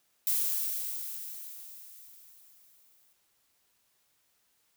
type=noise with exponential decay; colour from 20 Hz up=violet; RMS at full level=-27 dBFS; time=0.27-3.13 s; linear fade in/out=1 ms; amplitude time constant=620 ms; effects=white hiss -72 dBFS RMS until 4.76 s